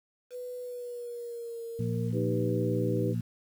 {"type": "tone with pitch glide", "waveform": "sine", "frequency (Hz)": [494.9, 461.8], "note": ["B4", "A#4"], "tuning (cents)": [4, -16], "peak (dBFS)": -36, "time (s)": [0.3, 2.12], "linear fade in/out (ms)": 50, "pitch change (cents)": -120, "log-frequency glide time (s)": [0.61, 1.64]}
{"type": "harmonic tone", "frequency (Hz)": 58.27, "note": "A#1", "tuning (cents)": 0, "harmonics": [2, 3, 4], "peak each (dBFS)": [-30, -34, -36], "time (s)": [1.79, 3.21], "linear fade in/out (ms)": 5}
{"type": "chord", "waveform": "sine", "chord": "Eb augmented", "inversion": "none", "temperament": "equal", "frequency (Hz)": [311.1, 392, 493.9], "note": ["Eb4", "G4", "B4"], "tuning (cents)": [0, 0, 0], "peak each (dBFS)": -33, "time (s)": [2.12, 3.15], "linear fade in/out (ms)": 50}
{"effects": ["9-bit"]}